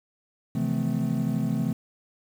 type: tone cluster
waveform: triangle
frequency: 132.1 / 162.5 / 174.8 / 217.8 / 255.4 Hz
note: C3 / E3 / F3 / A3 / C4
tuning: +17 / -24 / +2 / -17 / -42 cents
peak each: -28 / -28 / -32 / -26 / -29 dBFS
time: 0.55-1.73 s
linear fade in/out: 5 ms
effects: 8-bit